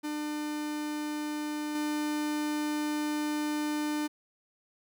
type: tone with level steps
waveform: 45% pulse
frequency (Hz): 300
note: D4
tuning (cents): +37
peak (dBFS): -32 / -29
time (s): 0.03-4.08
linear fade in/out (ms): 20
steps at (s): 1.75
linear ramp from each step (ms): 2
effects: none